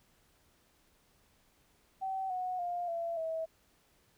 sine tone with pitch steps, 766 / 734.4 / 704 / 675 / 647.1 Hz, G5 / F#5 / F5 / E5 / E5, -40 / -13 / +14 / +41 / -32 cents, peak -33 dBFS, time 2.01-3.46 s, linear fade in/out 20 ms, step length 290 ms, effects pink hiss -69 dBFS RMS until 4.17 s

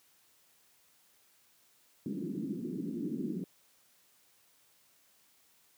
white band-pass noise, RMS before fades -37 dBFS, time 2.06-3.44 s, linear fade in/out 2 ms, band 160 to 340 Hz, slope 48 dB/octave, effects white hiss -67 dBFS RMS until 5.77 s + high-pass 80 Hz 12 dB/octave

